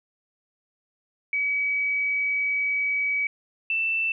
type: tone pair in turn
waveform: sine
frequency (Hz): 2275 / 2664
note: C#7 / E7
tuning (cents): +44 / +18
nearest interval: minor third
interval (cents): 274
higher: second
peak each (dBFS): -22 / -22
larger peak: neither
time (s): 1.33-3.27 / 3.7-4.12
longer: first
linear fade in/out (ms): 2
effects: none